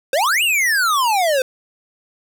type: exponential two-way sweep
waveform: square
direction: up then down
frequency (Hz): 504 to 2947 to 504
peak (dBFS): -15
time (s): 0.13-1.42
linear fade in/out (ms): 2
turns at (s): 0.43
effects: none